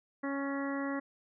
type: harmonic tone with a mistuned harmonic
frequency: 277.2 Hz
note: C#4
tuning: in tune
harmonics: 1 / 2 / 3 / 4 / 5 / 6 / 7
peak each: -34 / -40 / -46 / -43 / -46 / -46 / -44 dBFS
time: 0.23-1 s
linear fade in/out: 10 ms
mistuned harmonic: 6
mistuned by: +24 cents
effects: none